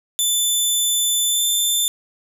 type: tone with pitch glide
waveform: 15% pulse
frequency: 3520 to 3549 Hz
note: A7 to A7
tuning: 0 to +14 cents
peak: -10 dBFS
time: 0.19-1.88 s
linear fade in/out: 0 ms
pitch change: +14 cents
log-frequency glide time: 1.27-1.44 s
effects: none